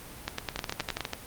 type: two click trains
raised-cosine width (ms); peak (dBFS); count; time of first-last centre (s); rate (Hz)
0.2; -13 / -12; 8 / 8; 0.56-1.134 / 0.28-1.007; 12.2 / 9.63
effects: pink hiss -45 dBFS RMS until 1.26 s + Opus 32 kbps